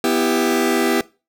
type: chord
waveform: sawtooth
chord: E minor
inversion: second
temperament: just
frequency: 247.2 / 329.6 / 395.6 Hz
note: B3 / E4 / G4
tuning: +2 / 0 / +16 cents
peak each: -16 dBFS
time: 0.04-1.01 s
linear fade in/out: 2 ms
effects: noise-tail reverb RT60 0.3 s tail -21 dB re dry